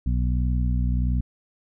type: harmonic tone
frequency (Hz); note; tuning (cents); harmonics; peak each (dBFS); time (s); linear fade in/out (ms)
61.4; B1; -9; 1 / 2 / 3 / 4; -21 / -27 / -31 / -33; 0.06-1.21; 5
effects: none